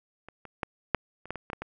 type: clicks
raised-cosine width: 0.5 ms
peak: -29 / -28 / -14 / -7 / -30 / -16 / -22 / -21 / -18 / -20 dBFS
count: 10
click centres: 0.286 / 0.453 / 0.632 / 0.947 / 1.256 / 1.306 / 1.357 / 1.501 / 1.532 / 1.62 s
effects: none